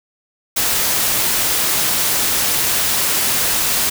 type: noise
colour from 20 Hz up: white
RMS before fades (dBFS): -17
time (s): 0.56-3.9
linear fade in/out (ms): 10
effects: none